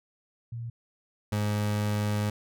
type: tone pair in turn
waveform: sine / 30% pulse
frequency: 116.9 / 104.57 Hz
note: A#2 / G#2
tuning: +5 / +12 cents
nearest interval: major second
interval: 193 cents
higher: first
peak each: -33 / -23 dBFS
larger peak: second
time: 0.52-0.7 / 1.32-2.3 s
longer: second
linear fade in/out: 5 ms
effects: none